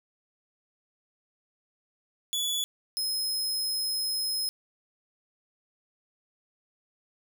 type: tone pair in turn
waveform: sawtooth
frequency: 3424 / 5130 Hz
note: A7 / E8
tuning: -48 / -48 cents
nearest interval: perfect fifth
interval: 700 cents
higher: second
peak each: -24 / -25 dBFS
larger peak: first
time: 2.33-2.64 / 2.97-4.49 s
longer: second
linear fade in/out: 0 ms
effects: none